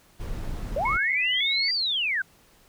brown noise, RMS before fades -32 dBFS, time 0.19-0.98 s, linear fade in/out 20 ms
sine linear two-way sweep, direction up then down, 510 to 4792 to 1467 Hz, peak -23 dBFS, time 0.76-2.22 s, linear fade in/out 5 ms, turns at 1.73 s
sine tone with vibrato, 2093 Hz, C7, in tune, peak -26 dBFS, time 0.85-1.71 s, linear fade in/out 5 ms, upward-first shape square, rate 1.8 Hz, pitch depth 77 cents each way
effects pink hiss -58 dBFS RMS until 2.68 s

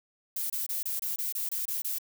violet noise bursts, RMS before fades -32 dBFS, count 10, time 0.36-1.985 s, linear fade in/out 5 ms, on 140 ms, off 25 ms, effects none

